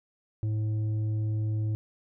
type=tone with tanh clipping; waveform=sine; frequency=107.8 Hz; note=A2; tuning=35 cents flat; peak=-27 dBFS; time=0.43-1.75 s; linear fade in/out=0 ms; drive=6 dB; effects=none